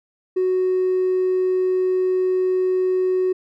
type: tone with hard clipping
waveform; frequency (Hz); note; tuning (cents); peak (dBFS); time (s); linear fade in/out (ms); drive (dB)
sine; 370.3; F#4; +1; -17; 0.36-3.33; 10; 1
effects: none